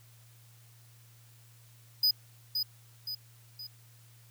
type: tone with echo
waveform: square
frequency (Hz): 4978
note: D#8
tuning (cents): 0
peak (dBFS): -23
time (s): 2.03-2.11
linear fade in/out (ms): 5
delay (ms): 520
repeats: 3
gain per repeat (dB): -6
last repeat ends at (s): 3.67
effects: added 116 Hz sine -56 dBFS peak until 4.3 s + white hiss -62 dBFS RMS until 4.3 s